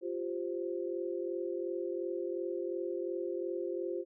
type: chord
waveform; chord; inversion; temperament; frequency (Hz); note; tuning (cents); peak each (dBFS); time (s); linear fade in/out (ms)
sine; F suspended second; none; equal; 349.2 / 392 / 523.3; F4 / G4 / C5; 0 / 0 / 0; -36 / -39 / -40; 0.01-4.05; 50
effects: none